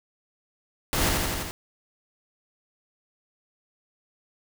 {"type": "noise with echo", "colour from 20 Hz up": "pink", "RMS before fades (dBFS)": -25, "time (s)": [0.93, 1.09], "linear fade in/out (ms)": 0, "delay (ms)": 84, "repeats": 5, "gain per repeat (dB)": -2, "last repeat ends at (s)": 1.51, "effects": []}